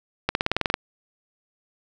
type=accelerating click train; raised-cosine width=0.3 ms; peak=-5 dBFS; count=10; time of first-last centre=0.29-0.741 s; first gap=61 ms; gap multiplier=0.95; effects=none